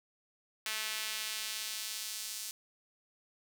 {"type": "tone with high-pass filter sweep", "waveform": "sawtooth", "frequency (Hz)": 217.2, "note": "A3", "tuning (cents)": -22, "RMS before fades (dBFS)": -39, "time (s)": [0.66, 2.51], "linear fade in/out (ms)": 2, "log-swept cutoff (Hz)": [2200, 5700], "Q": 0.91, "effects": []}